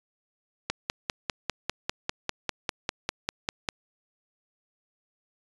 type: click train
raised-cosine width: 0.2 ms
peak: -9 dBFS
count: 16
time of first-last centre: 0.7-3.688 s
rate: 5.02 Hz
effects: resampled to 22050 Hz